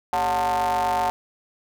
square ring-modulated tone, 83.4 Hz, E2, 21 cents sharp, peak -18 dBFS, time 0.13-1.1 s, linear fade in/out 0 ms, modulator 810 Hz, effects none

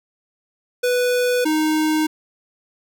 square tone pair in turn, 493.9 / 310.5 Hz, B4 / D#4, 0 / -3 cents, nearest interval minor sixth, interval 803 cents, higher first, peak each -17 dBFS, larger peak neither, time 0.83-1.45 / 1.45-2.07 s, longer neither, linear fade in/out 10 ms, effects none

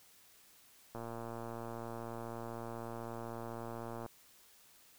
click train, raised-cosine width 1 ms, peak -30 dBFS, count 362, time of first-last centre 0.95-4.062 s, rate 116 Hz, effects white hiss -63 dBFS RMS until 4.98 s

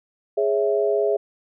sine chord, C# minor, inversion second, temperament equal, 415.3 / 554.4 / 659.3 Hz, G#4 / C#5 / E5, 0 / 0 / 0 cents, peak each -20 / -25 / -23 dBFS, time 0.37-1.17 s, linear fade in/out 10 ms, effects none

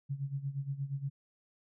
sine tone with tremolo, 138.59 Hz, C#3, in tune, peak -31 dBFS, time 0.09-1.1 s, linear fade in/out 20 ms, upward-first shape sine, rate 8.5 Hz, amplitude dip 80%, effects none

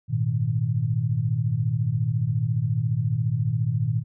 sine chord, Ab suspended second, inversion none, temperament equal with one note detuned, 103.83 / 118.24 / 155.56 Hz, Ab2 / Bb2 / Eb3, 0 / +25 / 0 cents, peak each -28 / -23 / -27 dBFS, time 0.08-4.04 s, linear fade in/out 50 ms, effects none

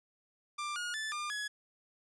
sawtooth tone with pitch steps, 1186 / 1437 / 1750 / 1201 / 1685 Hz, D6 / F6 / A6 / D6 / G#6, +17 / +49 / -10 / +38 / +25 cents, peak -32 dBFS, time 0.58-1.48 s, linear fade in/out 10 ms, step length 180 ms, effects resampled to 22050 Hz

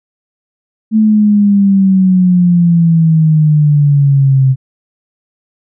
sine exponential sweep, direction down, 220 to 130.81 Hz, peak -5 dBFS, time 0.91-4.56 s, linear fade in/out 50 ms, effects none

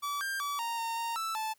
45% pulse tone with pitch steps, 1150 / 1591 / 1147 / 928 / 917 / 925 / 1322 / 875 Hz, D6 / G6 / D6 / A#5 / A#5 / A#5 / E6 / A5, -37 / +25 / -41 / -8 / -29 / -14 / +5 / -10 cents, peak -32 dBFS, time 0.02-1.54 s, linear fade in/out 20 ms, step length 190 ms, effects white hiss -69 dBFS RMS until 1.58 s

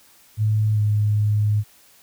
sine tone with pitch glide, 107.4 to 105.13 Hz, A2 to G#2, -41 to +22 cents, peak -16 dBFS, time 0.37-1.64 s, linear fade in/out 50 ms, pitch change -37 cents, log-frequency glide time 0.74-0.79 s, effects white hiss -53 dBFS RMS until 2.02 s

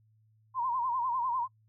sine tone with vibrato, 990 Hz, B5, 4 cents sharp, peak -28 dBFS, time 0.54-1.48 s, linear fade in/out 50 ms, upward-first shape sine, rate 10 Hz, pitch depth 110 cents each way, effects noise-tail reverb RT60 0.1 s tail -25 dB re dry + added 109 Hz sine -63 dBFS peak until 1.68 s

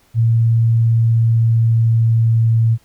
sine tone with pitch glide, 114.7 to 113.78 Hz, A#2 to A#2, -28 to -42 cents, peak -10 dBFS, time 0.14-2.78 s, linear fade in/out 50 ms, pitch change -14 cents, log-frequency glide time 0.74-2.56 s, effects pink hiss -55 dBFS RMS until 2.84 s

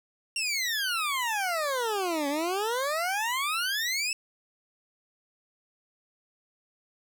20% pulse exponential two-way sweep, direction down then up, 2794 to 276.4 to 2667 Hz, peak -22 dBFS, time 0.36-4.13 s, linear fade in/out 2 ms, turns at 2.28 s, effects none

